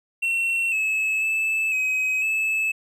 triangle tone with pitch steps, 2716 / 2592 / 2622 / 2533 / 2607 Hz, F7 / E7 / E7 / D#7 / E7, -49 / -30 / -10 / +30 / -20 cents, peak -19 dBFS, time 0.22-2.72 s, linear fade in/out 10 ms, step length 500 ms, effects none

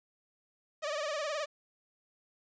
sawtooth tone with vibrato, 600 Hz, D5, 37 cents sharp, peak -29 dBFS, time 0.82-1.46 s, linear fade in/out 20 ms, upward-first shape sine, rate 19 Hz, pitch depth 100 cents each way, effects resampled to 16000 Hz + 10-bit

